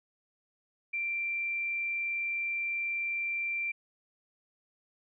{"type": "tone with frequency modulation", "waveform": "sine", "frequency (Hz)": 2359, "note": "D7", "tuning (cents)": 7, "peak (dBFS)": -30, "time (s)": [0.93, 3.72], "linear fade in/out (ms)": 10, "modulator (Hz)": 59.5, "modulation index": 0.23, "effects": []}